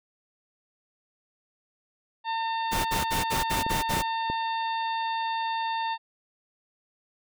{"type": "harmonic tone", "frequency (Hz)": 905, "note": "A5", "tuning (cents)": 48, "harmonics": [1, 2, 3, 4, 5], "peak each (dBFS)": [-27, -37, -41, -39, -45], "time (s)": [2.24, 5.98], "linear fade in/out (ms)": 50}
{"type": "noise bursts", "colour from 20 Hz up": "pink", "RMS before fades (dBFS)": -29, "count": 7, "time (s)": [2.71, 4.026], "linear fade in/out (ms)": 20, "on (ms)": 140, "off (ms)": 56}
{"type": "clicks", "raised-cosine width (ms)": 2, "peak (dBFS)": -18, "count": 5, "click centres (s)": [3.665, 3.717, 3.937, 3.969, 4.3]}
{"effects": []}